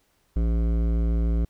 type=tone with hard clipping; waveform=sine; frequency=56.7 Hz; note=A#1; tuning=47 cents flat; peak=-22 dBFS; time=0.36-1.45 s; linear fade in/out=5 ms; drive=14 dB; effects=pink hiss -67 dBFS RMS until 1.49 s